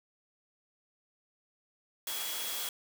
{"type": "tone in noise", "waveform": "sine", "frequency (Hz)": 3336, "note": "G#7", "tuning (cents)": 7, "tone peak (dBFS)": -41, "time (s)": [2.07, 2.69], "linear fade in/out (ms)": 2, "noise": "white", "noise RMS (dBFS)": -37, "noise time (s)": [2.07, 2.69], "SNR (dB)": -7, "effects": ["high-pass 400 Hz 12 dB/octave"]}